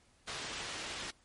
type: low-pass noise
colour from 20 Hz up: white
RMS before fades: -42 dBFS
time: 0.27-1.11 s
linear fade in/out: 10 ms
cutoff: 4400 Hz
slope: 12 dB/octave
effects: pink hiss -67 dBFS RMS until 1.24 s + MP3 48 kbps